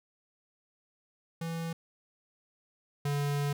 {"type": "tone pair in turn", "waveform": "square", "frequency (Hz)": [165.5, 143.6], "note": ["E3", "D3"], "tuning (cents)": [7, -39], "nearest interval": "major second", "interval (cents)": 246, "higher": "first", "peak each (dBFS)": [-34, -29], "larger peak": "second", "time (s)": [[1.41, 1.73], [3.05, 3.53]], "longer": "second", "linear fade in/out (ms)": 5, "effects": []}